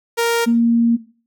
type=tone pair in turn; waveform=sawtooth / sine; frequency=466.2 / 233.1 Hz; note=A#4 / A#3; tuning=0 / 0 cents; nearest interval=octave; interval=1200 cents; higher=first; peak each=-11 dBFS; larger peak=neither; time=0.17-0.46 / 0.46-0.97 s; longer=second; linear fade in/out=20 ms; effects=noise-tail reverb RT60 0.4 s tail -17 dB re dry